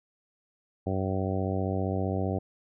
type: harmonic tone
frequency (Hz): 95.2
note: F#2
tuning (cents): +50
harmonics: 1 / 2 / 3 / 4 / 5 / 6 / 7 / 8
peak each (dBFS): -30 / -33 / -35 / -36 / -37 / -38 / -38 / -39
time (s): 0.86-2.39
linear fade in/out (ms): 10
effects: none